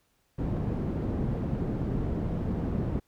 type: low-pass noise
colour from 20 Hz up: white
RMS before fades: -30 dBFS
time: 0.38-3 s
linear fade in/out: 10 ms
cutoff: 230 Hz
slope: 12 dB/octave
effects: pink hiss -71 dBFS RMS until 3.07 s